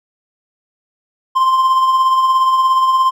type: tone with tremolo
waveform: triangle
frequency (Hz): 1046.5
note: C6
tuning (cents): 0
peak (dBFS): -6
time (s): 1.35-3.11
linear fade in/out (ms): 20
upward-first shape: triangle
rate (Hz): 17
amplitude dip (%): 45
effects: none